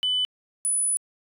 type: tone pair in turn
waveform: sine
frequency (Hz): 3000 / 9940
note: F#7 / D#9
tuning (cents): +23 / -3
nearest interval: octave + major sixth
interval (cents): 2074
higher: second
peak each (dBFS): -20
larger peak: neither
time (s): 0.03-0.25 / 0.65-0.97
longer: second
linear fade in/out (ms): 0
effects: tanh soft clip ceiling -17 dBFS